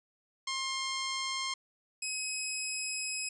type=tone pair in turn; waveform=10% pulse; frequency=1063 / 2543 Hz; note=C6 / D#7; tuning=+27 / +37 cents; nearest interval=octave + minor third; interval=1510 cents; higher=second; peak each=-24 dBFS; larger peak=neither; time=0.47-1.54 / 2.02-3.29 s; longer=second; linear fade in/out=5 ms; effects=resampled to 24000 Hz